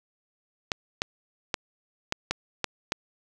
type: clicks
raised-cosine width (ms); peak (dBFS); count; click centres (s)
0.2; -8; 7; 0.718 / 1.019 / 1.542 / 2.124 / 2.31 / 2.643 / 2.921
effects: none

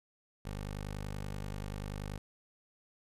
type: tone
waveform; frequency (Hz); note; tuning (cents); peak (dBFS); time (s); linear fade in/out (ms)
15% pulse; 50.4; G1; +49; -32; 0.45-2.18; 5
effects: resampled to 32000 Hz

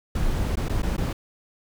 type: noise with dropouts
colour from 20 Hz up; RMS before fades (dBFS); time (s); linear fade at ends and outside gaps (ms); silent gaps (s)
brown; -24; 0.15-1.13; 5; 0.556-0.57 / 0.685-0.694 / 0.821-0.83 / 0.967-0.979
effects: none

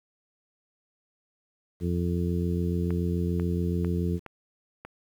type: harmonic tone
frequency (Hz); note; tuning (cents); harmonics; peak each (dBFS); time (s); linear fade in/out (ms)
87; F2; -6; 1 / 2 / 3 / 4 / 5; -28 / -28 / -36 / -34 / -36; 1.8-4.2; 50
type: clicks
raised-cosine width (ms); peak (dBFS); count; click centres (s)
0.5; -25; 5; 2.906 / 3.398 / 3.847 / 4.263 / 4.85
effects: 9-bit

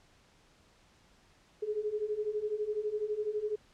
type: beating tone pair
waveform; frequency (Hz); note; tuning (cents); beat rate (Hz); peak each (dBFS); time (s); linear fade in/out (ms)
sine; 415.3 / 427.3; G#4 / G#4; 0 / +49; 12; -36 / -33; 1.62-3.56; 10
effects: pink hiss -64 dBFS RMS until 3.73 s + low-pass 7000 Hz 12 dB/octave

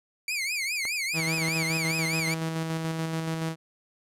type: tone with vibrato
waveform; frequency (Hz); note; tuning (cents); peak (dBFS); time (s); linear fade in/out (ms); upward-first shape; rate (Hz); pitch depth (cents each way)
sawtooth; 2289; D7; -45; -24; 0.28-2.34; 2; triangle; 4.9; 200
type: clicks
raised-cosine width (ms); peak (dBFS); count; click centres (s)
0.5; -23; 3; 0.853 / 1.382 / 1.484
type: tone with tremolo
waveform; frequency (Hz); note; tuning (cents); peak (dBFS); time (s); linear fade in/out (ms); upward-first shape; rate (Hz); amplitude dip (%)
sawtooth; 161.9; E3; -31; -23; 1.13-3.56; 50; square; 7; 30
effects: low-pass 12000 Hz 12 dB/octave

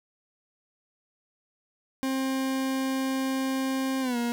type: tone with pitch glide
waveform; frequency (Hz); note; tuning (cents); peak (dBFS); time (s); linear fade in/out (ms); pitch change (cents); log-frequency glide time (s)
40% pulse; 265.3 to 237.7; C4 to A#3; +24 to +34; -25; 2.03-4.32; 0; -190; 4.01-4.17
effects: none

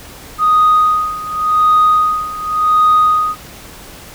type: tone with tremolo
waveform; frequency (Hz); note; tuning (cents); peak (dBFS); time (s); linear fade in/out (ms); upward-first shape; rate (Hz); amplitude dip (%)
sine; 1244.5; D#6; 0; -5; 0.38-3.36; 50; sine; 0.89; 85
effects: tanh soft clip ceiling -4 dBFS + pink hiss -35 dBFS RMS until 4.14 s

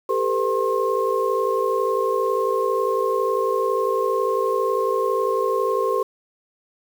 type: tone cluster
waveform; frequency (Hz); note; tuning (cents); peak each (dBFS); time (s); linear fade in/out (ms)
sine; 395 / 447.1 / 505 / 1069; G4 / A4 / B4 / C6; +13 / +28 / +39 / +37; -24; 0.09-6.03; 5
effects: 7-bit

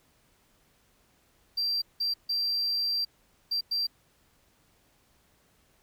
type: tone bursts at uneven times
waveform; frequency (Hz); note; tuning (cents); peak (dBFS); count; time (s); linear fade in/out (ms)
triangle; 4714; D8; +6; -24; 5; 1.57-1.82 / 2-2.14 / 2.29-3.05 / 3.51-3.61 / 3.71-3.87; 10
effects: tanh soft clip ceiling -20 dBFS + pink hiss -66 dBFS RMS until 5.82 s

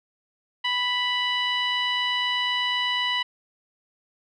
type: tone with low-pass filter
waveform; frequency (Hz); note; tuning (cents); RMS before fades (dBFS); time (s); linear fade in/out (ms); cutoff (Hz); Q
15% pulse; 988; B5; 0; -25; 0.64-3.23; 10; 3200; 2.2
effects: none

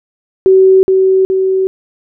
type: tone with echo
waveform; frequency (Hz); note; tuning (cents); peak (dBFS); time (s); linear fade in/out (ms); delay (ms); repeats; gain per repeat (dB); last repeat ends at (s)
sine; 379.6; F#4; +44; -3; 0.46-0.83; 0; 420; 2; -3; 1.67
effects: none

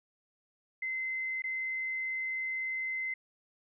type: tone with dropouts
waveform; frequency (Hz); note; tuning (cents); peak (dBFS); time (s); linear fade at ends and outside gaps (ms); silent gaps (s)
sine; 2061; C7; -27; -32; 0.82-3.14; 5; 1.421-1.439
effects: none

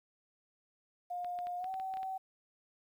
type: tone with pitch glide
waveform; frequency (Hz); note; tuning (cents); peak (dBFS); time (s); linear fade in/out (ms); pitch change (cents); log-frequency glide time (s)
sine; 711 to 762; F5 to G5; +31 to -49; -36; 1.1-2.18; 10; +120; 1.58-1.7
type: clicks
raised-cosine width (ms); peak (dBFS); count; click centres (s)
0.3; -35; 9; 1.246 / 1.389 / 1.47 / 1.643 / 1.741 / 1.799 / 1.939 / 1.971 / 2.031
effects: 11-bit

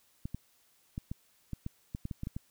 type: clicks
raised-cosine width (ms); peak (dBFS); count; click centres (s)
5; -24; 12; 0.255 / 0.346 / 0.979 / 1.115 / 1.533 / 1.664 / 1.949 / 2.054 / 2.112 / 2.234 / 2.271 / 2.365
effects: white hiss -68 dBFS RMS until 2.5 s

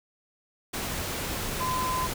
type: tone in noise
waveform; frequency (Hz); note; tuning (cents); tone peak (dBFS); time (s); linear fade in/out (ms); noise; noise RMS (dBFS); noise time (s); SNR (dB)
sine; 1021; C6; -43; -27; 1.6-2.07; 10; pink; -32; 0.73-2.14; +2
effects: none

